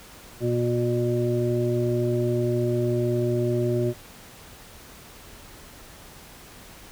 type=harmonic tone; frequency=120.5 Hz; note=B2; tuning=42 cents flat; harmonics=1 / 2 / 3 / 5; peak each=-25 / -30 / -24 / -31 dBFS; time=0.4-3.94 s; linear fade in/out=50 ms; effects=pink hiss -46 dBFS RMS until 6.91 s